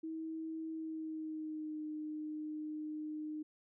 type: tone with pitch glide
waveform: sine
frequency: 320.8 to 306.1 Hz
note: E4 to D#4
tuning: -47 to -28 cents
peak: -39 dBFS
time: 0.03-3.43 s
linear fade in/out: 10 ms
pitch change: -81 cents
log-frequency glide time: 0.71-1.83 s
effects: none